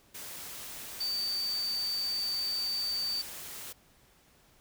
sine tone in noise, 4597 Hz, D8, 38 cents flat, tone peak -30 dBFS, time 1-3.22 s, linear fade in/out 10 ms, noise white, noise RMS -43 dBFS, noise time 0.14-3.73 s, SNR +10 dB, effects pink hiss -63 dBFS RMS until 4.6 s

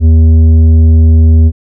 sine tone with tanh clipping, 80.3 Hz, E2, 45 cents flat, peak -3 dBFS, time 0-1.52 s, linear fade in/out 50 ms, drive 8 dB, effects none

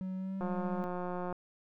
triangle tone with pitch glide, 187.2 to 193.24 Hz, F#3 to G3, +20 to -25 cents, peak -33 dBFS, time 0.01-0.84 s, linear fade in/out 0 ms, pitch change +55 cents, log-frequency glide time 0.16-0.39 s
click train, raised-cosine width 1 ms, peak -25 dBFS, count 165, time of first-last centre 0.41-1.326 s, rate 179 Hz
effects none

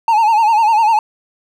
triangle tone with vibrato, 880 Hz, A5, in tune, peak -7 dBFS, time 0.08-0.99 s, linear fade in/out 2 ms, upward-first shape sine, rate 10 Hz, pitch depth 92 cents each way, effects none

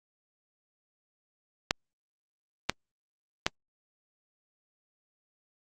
clicks, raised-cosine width 0.2 ms, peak -6 dBFS, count 3, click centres 1.709 / 2.696 / 3.465 s, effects Opus 48 kbps

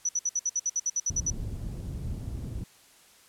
sine tone bursts, 5930 Hz, F#8, 3 cents sharp, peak -24 dBFS, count 13, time 0.05-1.303 s, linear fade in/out 5 ms, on 41 ms, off 60 ms
white low-pass noise, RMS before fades -35 dBFS, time 1.1-2.64 s, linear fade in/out 5 ms, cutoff 110 Hz, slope 12 dB/octave
effects white hiss -57 dBFS RMS until 3.28 s + low-pass 11000 Hz 12 dB/octave

